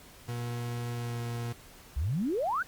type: tone with pitch glide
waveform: 40% pulse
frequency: 119.7 to 118.39 Hz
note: A#2 to A#2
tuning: +46 to +27 cents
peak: -32 dBFS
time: 0.28-1.53 s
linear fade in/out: 10 ms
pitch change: -19 cents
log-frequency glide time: 0.94-1.21 s
type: exponential sweep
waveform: sine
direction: up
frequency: 60.5 to 1608 Hz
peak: -27 dBFS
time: 1.96-2.63 s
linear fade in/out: 10 ms
effects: pink hiss -53 dBFS RMS until 2.67 s + Opus 48 kbps